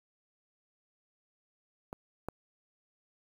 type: clicks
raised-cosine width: 1 ms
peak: -26 / -21 dBFS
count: 2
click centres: 1.929 / 2.286 s
effects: 8-bit